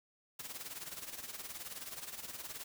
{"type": "noise with tremolo", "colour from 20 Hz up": "white", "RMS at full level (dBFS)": -43, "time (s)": [0.39, 2.64], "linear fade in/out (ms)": 5, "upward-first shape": "sine", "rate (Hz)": 19, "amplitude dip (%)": 70, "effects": []}